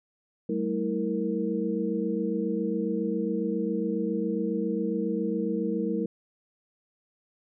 sine tone cluster, 192.2 / 219.5 / 324.2 / 464.7 Hz, G3 / A3 / E4 / A#4, -34 / -4 / -29 / -5 cents, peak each -31 dBFS, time 0.49-6.06 s, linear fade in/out 5 ms, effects none

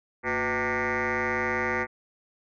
sine tone with frequency modulation, 1174.7 Hz, D6, in tune, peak -23 dBFS, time 0.23-1.87 s, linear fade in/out 50 ms, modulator 135 Hz, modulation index 7.1, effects tanh soft clip ceiling -21 dBFS

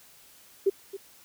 sine tone with echo, 392 Hz, G4, in tune, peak -18 dBFS, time 0.66-0.7 s, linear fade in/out 10 ms, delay 270 ms, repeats 1, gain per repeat -15 dB, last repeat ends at 0.97 s, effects white hiss -55 dBFS RMS until 1.24 s

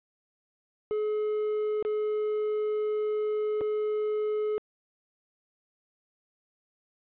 triangle tone with dropouts, 425.3 Hz, G#4, 41 cents sharp, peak -24 dBFS, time 0.91-4.58 s, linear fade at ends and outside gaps 0 ms, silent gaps 1.826-1.85 / 3.609-3.614 s, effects resampled to 8000 Hz + 11-bit

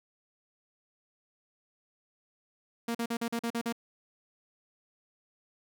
sawtooth tone bursts, 233.1 Hz, A#3, in tune, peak -26 dBFS, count 8, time 2.88-3.725 s, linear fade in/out 5 ms, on 68 ms, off 43 ms, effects none

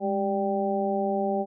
harmonic tone with a mistuned harmonic, 196 Hz, G3, in tune, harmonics 1 / 2 / 3 / 4, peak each -29 / -29 / -29 / -29 dBFS, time 0-1.46 s, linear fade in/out 50 ms, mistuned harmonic 1, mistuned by +73 cents, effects none

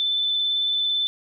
sine tone with vibrato, 3520 Hz, A7, in tune, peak -20 dBFS, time 0-1.07 s, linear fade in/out 0 ms, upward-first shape sine, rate 18 Hz, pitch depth 14 cents each way, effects none

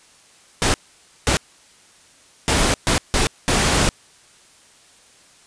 pink noise bursts at uneven times, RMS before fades -17 dBFS, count 6, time 0.62-0.74 / 1.27-1.37 / 2.48-2.74 / 2.87-2.98 / 3.14-3.27 / 3.48-3.89 s, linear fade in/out 0 ms, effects white hiss -51 dBFS RMS until 5.46 s + resampled to 22050 Hz

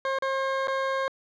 20% pulse tone with dropouts, 536 Hz, C5, 42 cents sharp, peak -20 dBFS, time 0.05-1.08 s, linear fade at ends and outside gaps 1 ms, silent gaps 0.187-0.223 / 0.673-0.681 s, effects low-pass 3000 Hz 12 dB/octave

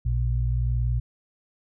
sine tone pair together, 58.27 / 119.6 Hz, A#1 / A#2, 0 / +45 cents, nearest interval octave, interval 1245 cents, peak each -23 / -25 dBFS, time 0.05-1 s, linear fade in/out 10 ms, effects none

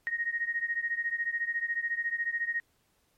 sine beating tone pair, 1865 / 1879 Hz, A#6 / A#6, 0 / +13 cents, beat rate 14 Hz, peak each -31 / -33 dBFS, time 0.07-2.6 s, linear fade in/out 0 ms, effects pink hiss -71 dBFS RMS until 3.17 s + MP3 64 kbps

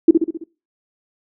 sine tone with echo, 329.6 Hz, E4, in tune, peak -3 dBFS, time 0.08-0.11 s, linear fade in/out 5 ms, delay 66 ms, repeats 5, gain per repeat -5 dB, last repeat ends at 0.44 s, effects noise-tail reverb RT60 0.3 s tail -20 dB re dry

